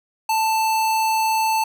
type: tone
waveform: square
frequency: 883 Hz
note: A5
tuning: 6 cents sharp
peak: -18 dBFS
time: 0.29-1.64 s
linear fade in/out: 5 ms
effects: none